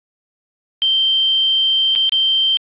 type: tone with dropouts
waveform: sine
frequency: 3133 Hz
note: G7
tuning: 2 cents flat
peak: -12 dBFS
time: 0.82-2.57 s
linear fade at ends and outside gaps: 0 ms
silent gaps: 1.952-1.959 / 2.093-2.122 s
effects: resampled to 8000 Hz + 9-bit